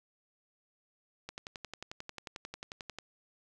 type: click train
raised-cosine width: 0.2 ms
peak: -24 dBFS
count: 20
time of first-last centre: 1.29-2.986 s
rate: 11.2 Hz
effects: none